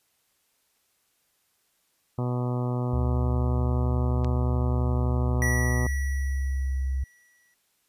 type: harmonic tone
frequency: 123.47 Hz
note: B2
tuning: in tune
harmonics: 1 / 2 / 3 / 4 / 5 / 6 / 7 / 8 / 9 / 10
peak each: -26 / -32 / -36 / -38 / -40 / -42 / -43 / -44 / -45 / -46 dBFS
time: 2.18-5.87 s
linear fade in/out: 5 ms
type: tone with pitch glide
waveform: sine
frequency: 71.9 to 65.93 Hz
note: D2 to C2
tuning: -36 to +14 cents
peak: -24 dBFS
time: 2.93-7.04 s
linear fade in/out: 5 ms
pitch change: -150 cents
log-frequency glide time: 4.8-6.75 s
type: click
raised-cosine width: 0.2 ms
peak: -22 dBFS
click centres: 4.246 s
type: tone with exponential decay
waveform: square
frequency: 1940 Hz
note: B6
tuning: 31 cents flat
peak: -25 dBFS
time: 5.42-7.54 s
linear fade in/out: 1 ms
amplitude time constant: 460 ms
effects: white hiss -70 dBFS RMS until 7.88 s + resampled to 32000 Hz